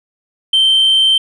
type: tone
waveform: sine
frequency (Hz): 3119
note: G7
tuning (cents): -9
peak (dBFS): -6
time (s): 0.53-1.18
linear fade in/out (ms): 5
effects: tanh soft clip ceiling -6 dBFS

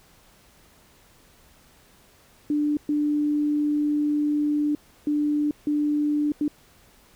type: tone bursts at uneven times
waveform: sine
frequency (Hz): 296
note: D4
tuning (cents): +14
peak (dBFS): -20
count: 5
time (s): 2.5-2.77 / 2.89-4.75 / 5.07-5.51 / 5.67-6.32 / 6.41-6.48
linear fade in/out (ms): 2
effects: pink hiss -56 dBFS RMS until 7.15 s

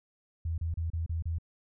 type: tone bursts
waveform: sine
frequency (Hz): 82.41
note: E2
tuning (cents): 0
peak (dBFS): -29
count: 6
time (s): 0.45-1.385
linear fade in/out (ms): 5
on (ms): 130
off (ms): 31
effects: none

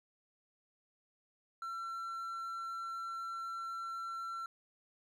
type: tone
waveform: triangle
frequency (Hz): 1352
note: E6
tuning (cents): +43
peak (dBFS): -37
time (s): 1.62-4.46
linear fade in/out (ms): 2
effects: none

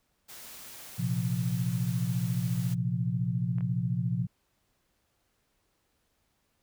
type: noise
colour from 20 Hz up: white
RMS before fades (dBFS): -46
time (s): 0.28-2.75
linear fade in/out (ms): 20
type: chord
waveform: sine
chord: Bb suspended second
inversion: none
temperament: equal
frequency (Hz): 116.54 / 130.81 / 174.61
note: Bb2 / C3 / F3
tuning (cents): 0 / 0 / 0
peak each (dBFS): -31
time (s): 0.98-4.27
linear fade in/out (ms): 20
type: clicks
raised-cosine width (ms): 0.5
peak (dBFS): -34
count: 2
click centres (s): 3.584 / 3.608
effects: pink hiss -74 dBFS RMS until 6.62 s

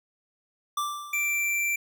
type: tone with exponential decay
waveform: square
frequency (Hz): 1174.7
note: D6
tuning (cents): 0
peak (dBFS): -25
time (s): 0.77-1.6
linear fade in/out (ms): 5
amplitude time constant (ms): 180
type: tone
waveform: square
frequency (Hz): 2349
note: D7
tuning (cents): 0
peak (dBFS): -25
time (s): 1.13-1.76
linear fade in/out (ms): 5
effects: none

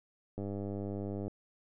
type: click train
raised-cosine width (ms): 2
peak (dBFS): -26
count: 91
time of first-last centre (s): 0.38-1.28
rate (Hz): 100
effects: none

